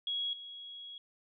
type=tone with level steps; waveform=sine; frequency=3322 Hz; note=G#7; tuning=in tune; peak=-32 / -44 dBFS; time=0.07-0.98 s; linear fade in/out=2 ms; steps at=0.33 s; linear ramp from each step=2 ms; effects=none